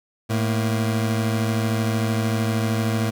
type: tone pair together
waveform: 25% pulse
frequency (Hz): 110 / 233.1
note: A2 / A#3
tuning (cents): 0 / 0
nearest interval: octave + minor second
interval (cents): 1300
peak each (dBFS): -17 / -24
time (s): 0.29-3.11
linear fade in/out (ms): 20
effects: none